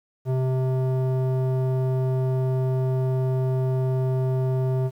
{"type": "tone with low-pass filter", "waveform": "square", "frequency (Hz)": 129.9, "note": "C3", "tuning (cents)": -12, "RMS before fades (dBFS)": -23, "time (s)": [0.25, 4.91], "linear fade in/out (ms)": 50, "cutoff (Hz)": 630, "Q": 1.1, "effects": ["9-bit"]}